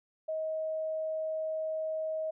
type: tone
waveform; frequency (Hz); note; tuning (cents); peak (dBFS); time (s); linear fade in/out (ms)
sine; 632; D#5; +27; -31; 0.28-2.31; 10
effects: none